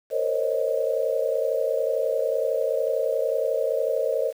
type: tone cluster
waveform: sine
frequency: 457.9 / 520 / 551 / 625 Hz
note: A#4 / C5 / C#5 / D#5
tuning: -31 / -11 / -11 / +8 cents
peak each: -27 dBFS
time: 0.1-4.33 s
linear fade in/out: 50 ms
effects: 8-bit